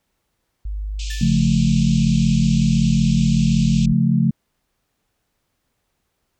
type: tone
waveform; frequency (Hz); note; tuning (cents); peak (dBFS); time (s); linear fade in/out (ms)
sine; 50.9; G#1; -34; -23; 0.65-3.93; 5
type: band-pass noise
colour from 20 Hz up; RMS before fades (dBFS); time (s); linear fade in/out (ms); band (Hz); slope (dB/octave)
pink; -35; 0.99-3.86; 5; 2400 to 7800; 96
type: tone with exponential decay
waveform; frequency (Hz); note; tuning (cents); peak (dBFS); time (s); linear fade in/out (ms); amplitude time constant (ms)
sawtooth; 1760; A6; 0; -27; 1.1-1.49; 5; 83
type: chord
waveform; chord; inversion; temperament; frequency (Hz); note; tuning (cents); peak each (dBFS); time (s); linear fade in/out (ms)
sine; Db augmented; none; equal; 138.59 / 174.61 / 220; Db3 / F3 / A3; 0 / 0 / 0; -18; 1.21-4.31; 5
effects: pink hiss -72 dBFS RMS until 6.39 s